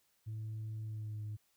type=tone with pitch glide; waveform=sine; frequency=109.3 to 106 Hz; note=A2 to G#2; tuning=-11 to +36 cents; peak=-37 dBFS; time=0.26-1.37 s; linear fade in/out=20 ms; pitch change=-53 cents; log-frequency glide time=0.82-1.23 s; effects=tanh soft clip ceiling -37 dBFS + white hiss -75 dBFS RMS until 1.56 s